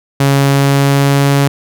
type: tone with pitch glide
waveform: sawtooth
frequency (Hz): 138.59 to 140.28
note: C#3 to C#3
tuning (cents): 0 to +21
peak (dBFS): -4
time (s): 0.2-1.48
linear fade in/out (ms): 5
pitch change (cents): +21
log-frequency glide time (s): 0.38-1.29
effects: none